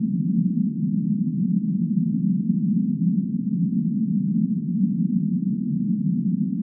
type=band-pass noise; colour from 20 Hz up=white; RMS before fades=-22 dBFS; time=0-6.62 s; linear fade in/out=10 ms; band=170 to 220 Hz; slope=48 dB/octave; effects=none